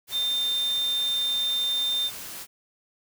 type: tone in noise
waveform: sine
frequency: 3600 Hz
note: A7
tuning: 39 cents sharp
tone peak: -23 dBFS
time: 0.11-2.11 s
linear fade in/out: 50 ms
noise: white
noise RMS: -38 dBFS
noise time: 0.07-2.47 s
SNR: +12 dB
effects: none